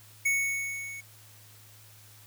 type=tone with level ramp; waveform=square; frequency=2217 Hz; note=C#7; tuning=in tune; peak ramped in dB=-23 to -40 dBFS; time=0.25-1.01 s; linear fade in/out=10 ms; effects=added 106 Hz sine -55 dBFS peak until 2.26 s + white hiss -55 dBFS RMS until 2.26 s